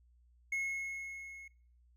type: tone with level ramp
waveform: triangle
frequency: 2174 Hz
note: C#7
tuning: 34 cents flat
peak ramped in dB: -30 to -47 dBFS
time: 0.52-1.48 s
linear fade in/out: 5 ms
effects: noise-tail reverb RT60 0.5 s tail -21 dB re dry + added 60 Hz sine -63 dBFS peak until 1.96 s